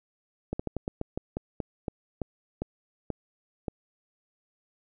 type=slowing click train; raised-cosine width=2 ms; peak=-17 dBFS; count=14; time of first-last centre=0.53-3.682 s; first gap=65 ms; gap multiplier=1.2; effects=none